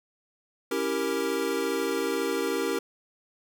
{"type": "chord", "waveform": "square", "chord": "C# diminished seventh", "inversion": "none", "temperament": "equal", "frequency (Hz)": [277.2, 329.6, 392, 466.2], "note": ["C#4", "E4", "G4", "Bb4"], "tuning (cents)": [0, 0, 0, 0], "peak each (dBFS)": [-34, -34, -31, -31], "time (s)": [0.71, 2.79], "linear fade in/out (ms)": 5, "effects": []}